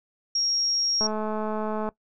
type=tone; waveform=sine; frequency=5588 Hz; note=F8; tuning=in tune; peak=-22 dBFS; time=0.35-1.07 s; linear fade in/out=5 ms
type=click train; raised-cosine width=1 ms; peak=-17 dBFS; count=190; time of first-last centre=1.01-1.889 s; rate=215 Hz
effects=noise-tail reverb RT60 0.1 s tail -20 dB re dry